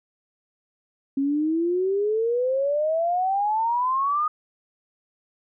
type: exponential sweep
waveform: sine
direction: up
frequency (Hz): 270 to 1244.5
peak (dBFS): -20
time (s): 1.17-4.28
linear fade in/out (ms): 5
effects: none